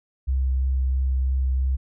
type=tone with vibrato; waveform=sine; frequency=65.41 Hz; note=C2; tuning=in tune; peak=-19 dBFS; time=0.27-1.77 s; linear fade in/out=20 ms; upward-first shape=sine; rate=3 Hz; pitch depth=11 cents each way; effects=none